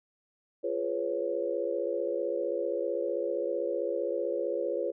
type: chord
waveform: sine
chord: C# dominant seventh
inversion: first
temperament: just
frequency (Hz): 346.5 / 415.8 / 498.9 / 554.4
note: E#4 / G#4 / B4 / C#5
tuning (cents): -14 / +2 / +17 / 0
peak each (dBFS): -35 / -35 / -33 / -33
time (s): 0.63-4.92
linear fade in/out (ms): 20
effects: none